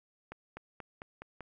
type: accelerating click train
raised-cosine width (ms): 0.5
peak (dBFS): -28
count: 6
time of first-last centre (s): 0.32-1.407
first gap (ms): 250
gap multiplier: 0.93
effects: none